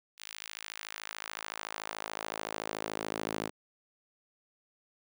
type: tone with high-pass filter sweep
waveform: sawtooth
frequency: 53.7 Hz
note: A1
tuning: 41 cents flat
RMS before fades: -40 dBFS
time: 0.17-3.51 s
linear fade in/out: 50 ms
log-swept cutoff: 2900 to 270 Hz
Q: 0.96
effects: none